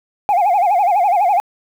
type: tone with vibrato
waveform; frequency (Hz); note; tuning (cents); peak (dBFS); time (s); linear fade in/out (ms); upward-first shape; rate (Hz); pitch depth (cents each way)
sine; 763; G5; -47; -9; 0.29-1.4; 0; sine; 12; 180
effects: tanh soft clip ceiling -9 dBFS + 7-bit